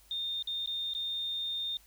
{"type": "tone with dropouts", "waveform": "sine", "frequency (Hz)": 3642, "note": "A#7", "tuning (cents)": -41, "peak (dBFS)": -32, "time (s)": [0.11, 1.77], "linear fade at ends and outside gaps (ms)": 1, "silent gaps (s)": [[0.425, 0.473], [0.66, 0.674], [0.936, 0.949]], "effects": ["added 50 Hz sine -62 dBFS peak until 1.86 s", "white hiss -62 dBFS RMS until 1.86 s"]}